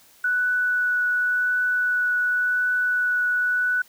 sine tone with vibrato, 1480 Hz, F#6, in tune, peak -19 dBFS, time 0.24-3.82 s, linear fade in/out 5 ms, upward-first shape triangle, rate 0.91 Hz, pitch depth 9 cents each way, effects white hiss -54 dBFS RMS until 3.88 s

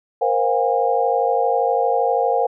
sine tone cluster, 472.5 / 525 / 712 / 810 Hz, A#4 / C5 / F5 / G#5, +23 / +6 / +33 / -43 cents, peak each -21 dBFS, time 0.21-2.47 s, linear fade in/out 10 ms, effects none

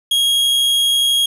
45% pulse tone with amplitude modulation, 3283 Hz, G#7, 21 cents flat, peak -11 dBFS, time 0.11-1.26 s, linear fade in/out 5 ms, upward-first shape sine, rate 132 Hz, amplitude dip 25%, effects resampled to 32000 Hz + 7-bit

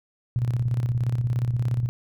sine tone with tremolo, 120.7 Hz, B2, 39 cents flat, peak -19 dBFS, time 0.36-1.89 s, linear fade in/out 0 ms, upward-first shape square, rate 17 Hz, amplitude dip 55%, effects none

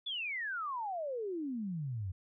sine exponential sweep, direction down, 3520 to 87.31 Hz, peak -35 dBFS, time 0.06-2.12 s, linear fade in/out 10 ms, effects none

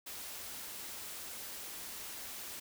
white band-stop noise, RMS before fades -45 dBFS, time 0.06-2.6 s, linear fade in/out 10 ms, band 120 to 170 Hz, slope 96 dB/octave, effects none

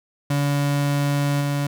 35% pulse tone with level steps, 143 Hz, D3, 46 cents flat, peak -17 / -19 dBFS, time 0.3-1.67 s, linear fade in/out 5 ms, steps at 1.4 s, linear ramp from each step 20 ms, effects none

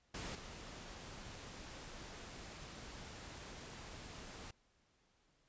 pink noise with level steps, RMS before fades -45 / -51 dBFS, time 0.14-4.51 s, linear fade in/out 5 ms, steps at 0.35 s, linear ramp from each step 2 ms, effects pink hiss -75 dBFS RMS until 5.48 s + resampled to 16000 Hz

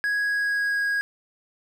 triangle tone with pitch glide, 1661.2 to 1644 Hz, G#6 to G#6, 0 to -18 cents, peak -20 dBFS, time 0.04-1.01 s, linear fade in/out 0 ms, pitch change -18 cents, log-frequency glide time 0.18-0.85 s, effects none

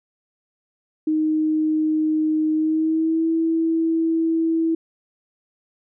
sine tone with pitch glide, 311.1 to 326.4 Hz, D#4 to E4, 0 to -17 cents, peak -17 dBFS, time 1.07-4.75 s, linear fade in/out 5 ms, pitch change +83 cents, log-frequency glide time 2.53-3.28 s, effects none

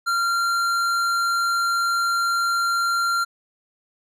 sine tone with tanh clipping, 1381 Hz, F6, 20 cents flat, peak -21 dBFS, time 0.06-3.25 s, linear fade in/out 20 ms, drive 15 dB, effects none

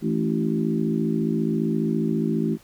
harmonic tone with a mistuned harmonic, 54.7 Hz, A1, 9 cents flat, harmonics 3 / 4 / 5 / 6 / 7, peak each -26 / -24 / -30 / -28 / -30 dBFS, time 0.01-2.58 s, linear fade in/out 50 ms, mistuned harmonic 5, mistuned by +39 cents, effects pink hiss -54 dBFS RMS until 2.63 s

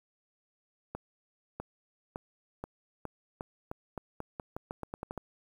accelerating click train, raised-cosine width 1 ms, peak -23 dBFS, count 17, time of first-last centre 0.95-5.177 s, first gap 650 ms, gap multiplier 0.86, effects 9-bit

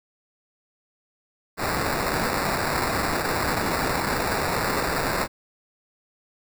white noise with sample-and-hold, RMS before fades -25 dBFS, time 1.57-5.28 s, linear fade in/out 50 ms, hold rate 3150 Hz, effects none

